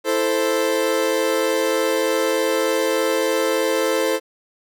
40% pulse chord, A minor, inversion second, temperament equal with one note detuned, 330.6 / 440 / 523.3 Hz, E4 / A4 / C5, +5 / 0 / 0 cents, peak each -24 / -21 / -20 dBFS, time 0.04-4.2 s, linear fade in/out 50 ms, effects none

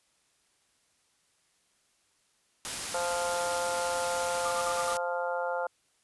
white noise, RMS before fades -35 dBFS, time 2.65-4.97 s, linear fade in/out 0 ms
harmonic tone, 174.61 Hz, F3, in tune, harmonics 3 / 4 / 5 / 6 / 7 / 8, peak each -32 / -36 / -35 / -44 / -44 / -37 dBFS, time 2.94-5.67 s, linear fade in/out 5 ms
sine tone bursts, 1200 Hz, D6, 37 cents sharp, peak -32 dBFS, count 5, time 4.45-4.934 s, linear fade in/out 5 ms, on 60 ms, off 46 ms
effects white hiss -70 dBFS RMS until 6.03 s + resampled to 24000 Hz

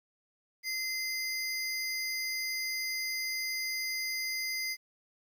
square tone pair together, 2071 / 4896 Hz, C7 / D#8, -18 / -29 cents, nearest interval octave + minor third, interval 1489 cents, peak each -35 / -37 dBFS, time 0.63-4.77 s, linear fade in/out 50 ms, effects 11-bit

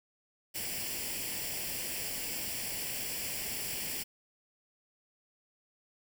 white noise with comb filter, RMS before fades -37 dBFS, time 0.54-4.04 s, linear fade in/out 20 ms, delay 0.39 ms, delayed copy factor +0.7, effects none

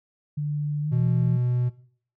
sine tone with pitch glide, 147.6 to 166.64 Hz, D3 to E3, +9 to +19 cents, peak -24 dBFS, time 0.37-1.37 s, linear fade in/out 10 ms, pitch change +210 cents, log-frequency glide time 0.82-1.05 s
triangle tone, 123.47 Hz, B2, in tune, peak -19 dBFS, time 0.91-1.7 s, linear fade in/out 20 ms
effects noise-tail reverb RT60 0.5 s tail -17 dB re dry

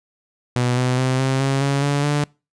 sawtooth tone with pitch steps, 123.47 / 126.5 / 129.61 / 132.79 / 136.05 / 139.39 / 142.82 / 146.32 Hz, B2 / B2 / C3 / C3 / C#3 / C#3 / D3 / D3, 0 / +42 / -16 / +26 / -32 / +10 / -48 / -6 cents, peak -13 dBFS, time 0.56-2.24 s, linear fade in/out 0 ms, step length 210 ms, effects noise-tail reverb RT60 0.3 s tail -26 dB re dry + resampled to 22050 Hz

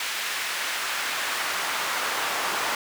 brown noise with high-pass filter sweep, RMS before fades -28 dBFS, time 0-2.75 s, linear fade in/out 2 ms, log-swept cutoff 2000 to 1000 Hz, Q 0.93, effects none

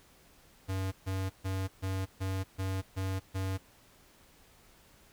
square tone bursts, 95.2 Hz, F#2, 50 cents sharp, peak -32 dBFS, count 8, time 0.68-3.58 s, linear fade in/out 20 ms, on 240 ms, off 140 ms, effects pink hiss -61 dBFS RMS until 5.12 s

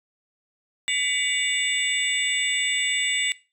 sine tone cluster, 1996 / 2254 / 2837 / 3555 / 7900 Hz, B6 / C#7 / F7 / A7 / B8, +18 / +28 / +27 / +17 / 0 cents, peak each -28 dBFS, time 0.88-3.32 s, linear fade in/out 0 ms, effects noise-tail reverb RT60 0.3 s tail -19 dB re dry + tanh soft clip ceiling -10 dBFS

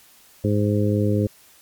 harmonic tone, 103.83 Hz, G#2, in tune, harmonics 1 / 2 / 3 / 4 / 5, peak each -20 / -23 / -25 / -26 / -27 dBFS, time 0.44-1.27 s, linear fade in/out 5 ms, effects white hiss -52 dBFS RMS until 1.61 s + MP3 96 kbps

